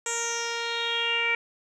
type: tone with low-pass filter sweep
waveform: 10% pulse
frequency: 466.2 Hz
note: A#4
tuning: in tune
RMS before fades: -28 dBFS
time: 0.06-1.35 s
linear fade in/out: 2 ms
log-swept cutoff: 7700 to 2300 Hz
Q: 6.5
effects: none